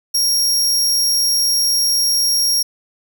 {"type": "tone", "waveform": "sawtooth", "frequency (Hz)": 5588, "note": "F8", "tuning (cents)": 0, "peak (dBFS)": -11, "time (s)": [0.14, 2.63], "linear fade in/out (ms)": 10, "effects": []}